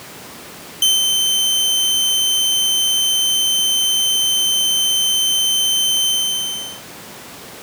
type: tone with ADSR envelope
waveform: sawtooth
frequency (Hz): 3088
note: G7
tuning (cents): -27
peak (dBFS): -7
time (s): 0.82-6.83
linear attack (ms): 3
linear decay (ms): 180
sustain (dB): -4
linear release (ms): 760
effects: pink hiss -35 dBFS RMS until 7.62 s + high-pass 150 Hz 12 dB/octave